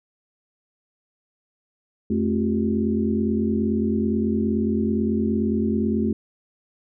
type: tone cluster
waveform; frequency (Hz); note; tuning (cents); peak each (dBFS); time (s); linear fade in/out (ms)
sine; 87.3 / 217.4 / 266.8 / 351.6 / 389.3; F2 / A3 / C4 / F4 / G4; 0 / -21 / +34 / +12 / -12; -30 / -21 / -28 / -28 / -30; 2.1-6.13; 5
effects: none